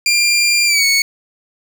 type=tone with pitch glide; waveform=20% pulse; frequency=2390 to 2217 Hz; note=D7 to C#7; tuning=+30 to 0 cents; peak=-6 dBFS; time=0.06-1.02 s; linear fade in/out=2 ms; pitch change=-130 cents; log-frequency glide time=0.66-0.84 s; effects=none